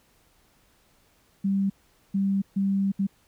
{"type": "tone bursts at uneven times", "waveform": "sine", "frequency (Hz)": 196, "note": "G3", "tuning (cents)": 0, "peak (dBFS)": -21, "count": 4, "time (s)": [[1.44, 1.7], [2.14, 2.42], [2.56, 2.92], [2.99, 3.07]], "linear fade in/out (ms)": 10, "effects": ["pink hiss -63 dBFS RMS until 3.27 s"]}